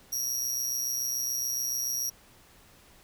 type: tone with amplitude modulation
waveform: sawtooth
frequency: 5680 Hz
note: F8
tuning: 28 cents sharp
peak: -23 dBFS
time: 0.12-2.1 s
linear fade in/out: 10 ms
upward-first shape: sine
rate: 127 Hz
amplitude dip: 70%
effects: pink hiss -57 dBFS RMS until 3.03 s